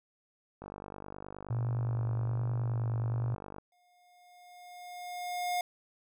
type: click train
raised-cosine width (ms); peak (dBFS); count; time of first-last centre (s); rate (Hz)
1; -29; 148; 0.62-3.584; 49.6
type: tone with vibrato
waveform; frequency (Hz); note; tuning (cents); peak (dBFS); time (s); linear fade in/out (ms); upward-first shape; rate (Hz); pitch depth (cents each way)
sine; 117.4; A#2; +13; -29; 1.5-3.35; 5; sine; 1.2; 27
type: tone with exponential growth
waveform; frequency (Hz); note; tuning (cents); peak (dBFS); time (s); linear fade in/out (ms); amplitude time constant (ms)
square; 714; F5; +38; -29; 3.72-5.61; 2; 410
effects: none